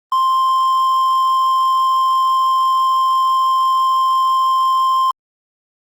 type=tone with quantisation; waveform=triangle; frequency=1049 Hz; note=C6; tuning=4 cents sharp; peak=-10 dBFS; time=0.12-5.11 s; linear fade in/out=2 ms; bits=6; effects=Opus 24 kbps